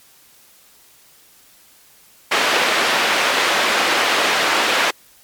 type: band-pass noise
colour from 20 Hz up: white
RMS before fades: -17 dBFS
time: 2.31-4.91 s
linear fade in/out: 10 ms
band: 360 to 2700 Hz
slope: 12 dB/octave
effects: white hiss -50 dBFS RMS until 5.23 s + MP3 96 kbps